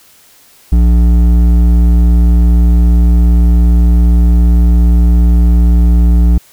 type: tone with hard clipping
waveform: triangle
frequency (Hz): 58.7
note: A#1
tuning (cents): +13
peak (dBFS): -6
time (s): 0.72-6.38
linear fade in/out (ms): 5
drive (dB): 13
effects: white hiss -44 dBFS RMS until 6.52 s